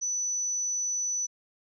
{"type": "tone", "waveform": "sine", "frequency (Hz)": 5970, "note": "F#8", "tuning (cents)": 15, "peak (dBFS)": -27, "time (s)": [0.01, 1.27], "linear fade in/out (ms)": 20, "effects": []}